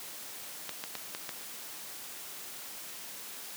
clicks, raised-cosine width 0.2 ms, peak -19 dBFS, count 5, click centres 0.693 / 0.839 / 0.953 / 1.149 / 1.292 s, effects white hiss -44 dBFS RMS until 3.56 s + high-pass 150 Hz 12 dB/octave

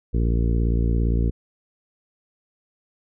harmonic tone, 57.5 Hz, A#1, 23 cents flat, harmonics 1 / 2 / 3 / 4 / 5 / 6 / 7 / 8, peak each -19 / -25 / -29 / -31 / -33 / -35 / -36 / -37 dBFS, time 0.13-1.31 s, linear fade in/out 20 ms, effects none

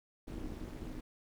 brown noise with amplitude modulation, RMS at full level -39 dBFS, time 0.27-1.01 s, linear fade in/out 10 ms, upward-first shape sine, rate 282 Hz, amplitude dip 100%, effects none

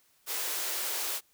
white high-pass noise, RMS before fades -33 dBFS, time 0.26-1.21 s, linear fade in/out 50 ms, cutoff 310 Hz, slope 96 dB/octave, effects white hiss -67 dBFS RMS until 1.33 s

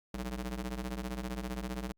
sawtooth ring-modulated tone, 124.6 Hz, B2, 16 cents sharp, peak -29 dBFS, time 0.14-1.92 s, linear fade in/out 5 ms, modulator 69.9 Hz, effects Opus 48 kbps

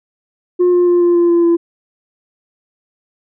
sine tone with pitch steps, 357.3 / 354.2 / 351.2 / 348.1 / 345.1 / 342.2 / 339.2 Hz, F4 / F4 / F4 / F4 / F4 / F4 / E4, +40 / +24 / +10 / -6 / -21 / -35 / +50 cents, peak -6 dBFS, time 0.59-1.57 s, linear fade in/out 20 ms, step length 140 ms, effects tanh soft clip ceiling -7 dBFS

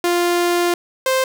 sawtooth tone pair in turn, 349.2 / 523.2 Hz, F4 / C5, 0 / 0 cents, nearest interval perfect fifth, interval 700 cents, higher second, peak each -11 dBFS, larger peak neither, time 0.04-0.74 / 1.06-1.24 s, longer first, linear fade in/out 2 ms, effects none

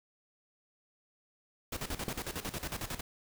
pink noise with tremolo, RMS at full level -37 dBFS, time 1.72-3.01 s, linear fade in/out 5 ms, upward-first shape square, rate 11 Hz, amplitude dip 75%
click, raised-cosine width 2 ms, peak -22 dBFS, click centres 2.082 s
effects none

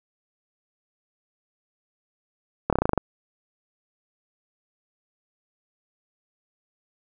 slowing click train, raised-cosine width 1 ms, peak -6 dBFS, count 9, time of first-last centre 2.7-2.977 s, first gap 27 ms, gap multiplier 1.07, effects none

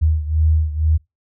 sine beating tone pair, 77.78 / 79.88 Hz, D#2 / D#2, 0 / +46 cents, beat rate 2.1 Hz, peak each -15 / -19 dBFS, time 0.01-0.98 s, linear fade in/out 20 ms, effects noise-tail reverb RT60 0.2 s tail -25 dB re dry

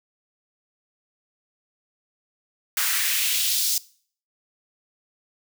white noise with high-pass filter sweep, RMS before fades -23 dBFS, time 2.77-3.78 s, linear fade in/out 2 ms, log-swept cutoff 1300 to 5100 Hz, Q 1.7, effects noise-tail reverb RT60 0.5 s tail -21 dB re dry

